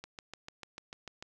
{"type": "click train", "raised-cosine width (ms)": 0.2, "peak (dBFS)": -26, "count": 9, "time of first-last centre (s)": [0.04, 1.225], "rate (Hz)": 6.75, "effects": []}